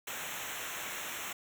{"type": "noise with comb filter", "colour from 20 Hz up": "pink", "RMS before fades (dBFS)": -40, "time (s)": [0.07, 1.33], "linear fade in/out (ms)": 5, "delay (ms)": 0.21, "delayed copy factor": -0.95, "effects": []}